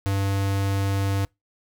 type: tone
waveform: square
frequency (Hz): 98.3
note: G2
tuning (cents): +5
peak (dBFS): -22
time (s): 0.06-1.25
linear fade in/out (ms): 0
effects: noise-tail reverb RT60 0.2 s tail -26 dB re dry